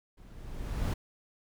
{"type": "noise with level ramp", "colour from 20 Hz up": "brown", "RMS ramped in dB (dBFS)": [-53, -27], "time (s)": [0.17, 0.94], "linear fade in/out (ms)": 10, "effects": []}